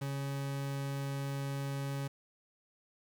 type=tone; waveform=40% pulse; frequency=138.7 Hz; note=C#3; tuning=1 cent sharp; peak=-34 dBFS; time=0.01-2.08 s; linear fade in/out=10 ms; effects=10-bit